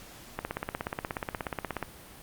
click train, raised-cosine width 0.5 ms, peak -16 dBFS, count 25, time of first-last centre 0.39-1.827 s, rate 16.7 Hz, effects pink hiss -49 dBFS RMS until 2.22 s + Opus 48 kbps

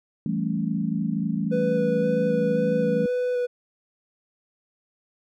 sine chord, A dominant seventh, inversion second, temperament equal with one note detuned, 167.21 / 196 / 220 / 277.2 Hz, E3 / G3 / A3 / C#4, +25 / 0 / 0 / 0 cents, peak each -28 / -28 / -27 / -32 dBFS, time 0.26-3.06 s, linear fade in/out 2 ms
triangle tone with vibrato, 493.9 Hz, B4, in tune, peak -20 dBFS, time 1.51-3.47 s, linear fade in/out 20 ms, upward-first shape square, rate 1.9 Hz, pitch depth 10 cents each way
effects none

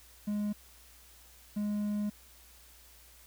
triangle tone bursts at uneven times, 207.7 Hz, G#3, in tune, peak -28 dBFS, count 2, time 0.27-0.53 / 1.56-2.1 s, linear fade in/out 10 ms, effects added 60 Hz sine -60 dBFS peak until 3.26 s + white hiss -58 dBFS RMS until 3.26 s

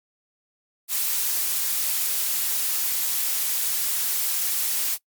blue noise, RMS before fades -24 dBFS, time 0.88-4.98 s, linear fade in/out 50 ms, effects noise-tail reverb RT60 0.1 s tail -21 dB re dry + MP3 96 kbps

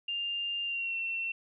sine tone with pitch glide, 2800 to 2706 Hz, F7 to E7, +4 to +45 cents, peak -31 dBFS, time 0.08-1.32 s, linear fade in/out 5 ms, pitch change -59 cents, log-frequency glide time 0.64-0.97 s, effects none

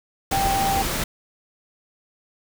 sine tone in noise, 784 Hz, G5, in tune, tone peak -20 dBFS, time 0.32-0.82 s, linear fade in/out 5 ms, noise pink, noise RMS -25 dBFS, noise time 0.31-1.04 s, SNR +2 dB, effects none

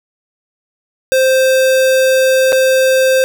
square tone with dropouts, 523.3 Hz, C5, in tune, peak -9 dBFS, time 1.12-3.24 s, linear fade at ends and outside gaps 0 ms, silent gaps 2.522-2.528 s, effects none

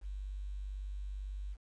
sine tone with quantisation, 48.99 Hz, G1, in tune, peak -38 dBFS, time 0.01-1.57 s, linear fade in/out 50 ms, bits 11, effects resampled to 22050 Hz

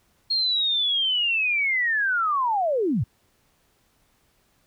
sine linear sweep, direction down, 4276 to 87 Hz, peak -20 dBFS, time 0.3-3.04 s, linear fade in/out 10 ms, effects pink hiss -65 dBFS RMS until 4.66 s

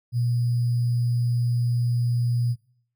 sine tone with sample-and-hold, 120.3 Hz, B2, 45 cents flat, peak -20 dBFS, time 0.12-2.56 s, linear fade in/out 50 ms, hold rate 4900 Hz, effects noise-tail reverb RT60 0.6 s tail -22 dB re dry

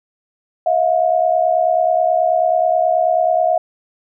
sine tone pair together, 645 / 714.3 Hz, E5 / F5, -38 / +39 cents, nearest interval major second, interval 177 cents, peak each -15 / -15 dBFS, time 0.66-3.58 s, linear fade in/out 5 ms, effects none

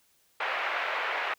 white band-pass noise, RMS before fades -31 dBFS, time 0.4-1.34 s, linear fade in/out 5 ms, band 530 to 2400 Hz, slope 24 dB/octave, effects white hiss -67 dBFS RMS until 1.38 s

